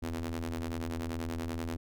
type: ring-modulated tone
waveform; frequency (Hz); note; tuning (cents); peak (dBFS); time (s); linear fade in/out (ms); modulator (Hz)
sawtooth; 82.41; E2; 0; -27; 0.02-1.77; 10; 170
effects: none